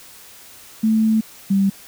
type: tone pair in turn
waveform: sine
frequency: 220 / 196 Hz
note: A3 / G3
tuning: 0 / 0 cents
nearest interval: major second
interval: 200 cents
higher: first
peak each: -13 dBFS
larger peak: neither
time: 0.83-1.21 / 1.5-1.7 s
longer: first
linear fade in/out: 10 ms
effects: white hiss -43 dBFS RMS until 1.87 s